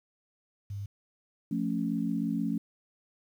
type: tone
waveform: sine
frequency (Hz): 100.4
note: G2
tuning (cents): +42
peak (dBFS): -34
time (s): 0.7-0.86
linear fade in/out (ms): 5
type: chord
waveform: sine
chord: F augmented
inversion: none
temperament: equal with one note detuned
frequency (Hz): 174.61 / 220.9 / 277.2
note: F3 / A3 / C#4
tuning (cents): 0 / +7 / 0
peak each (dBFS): -33 / -31 / -32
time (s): 1.51-2.58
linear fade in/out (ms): 5
effects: 10-bit